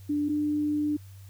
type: tone pair in turn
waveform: sine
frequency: 293.7 / 297.6 Hz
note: D4 / D4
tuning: 0 / +23 cents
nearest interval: unison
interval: 23 cents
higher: second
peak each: -24 / -24 dBFS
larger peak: neither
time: 0.09-0.29 / 0.29-0.97 s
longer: second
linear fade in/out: 10 ms
effects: added 97 Hz sine -44 dBFS peak until 1.29 s + white hiss -59 dBFS RMS until 1.29 s